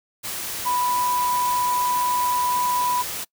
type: tone in noise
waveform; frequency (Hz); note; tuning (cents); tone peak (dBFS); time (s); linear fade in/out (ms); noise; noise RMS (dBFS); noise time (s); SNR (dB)
sine; 988; B5; 0; -20; 0.65-3.03; 20; white; -30; 0.23-3.25; +7
effects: noise-tail reverb RT60 0.1 s tail -24 dB re dry